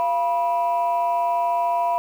sine tone pair together, 690.1 / 976 Hz, F5 / B5, -21 / -21 cents, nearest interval tritone, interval 600 cents, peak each -20 dBFS, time 0-1.98 s, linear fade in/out 0 ms, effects tanh soft clip ceiling -14 dBFS + 8-bit

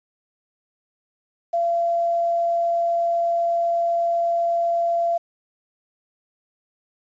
sine tone with quantisation, 682 Hz, F5, 41 cents flat, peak -18 dBFS, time 1.53-5.18 s, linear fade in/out 10 ms, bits 8, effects resampled to 16000 Hz

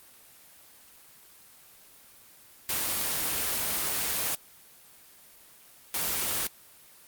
white noise bursts at uneven times, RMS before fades -29 dBFS, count 2, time 2.69-4.35 / 5.94-6.47 s, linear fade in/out 2 ms, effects white hiss -54 dBFS RMS until 7.07 s + Opus 24 kbps

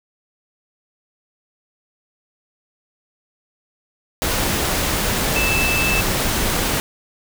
sine tone in noise, 2637 Hz, E7, in tune, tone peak -19 dBFS, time 5.36-6.01 s, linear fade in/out 0 ms, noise pink, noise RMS -20 dBFS, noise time 4.22-6.8 s, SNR -2 dB, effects none

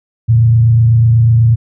sine tone with frequency modulation, 115 Hz, A#2, 23 cents flat, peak -5 dBFS, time 0.28-1.56 s, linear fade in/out 20 ms, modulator 28.1 Hz, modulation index 0.38, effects none

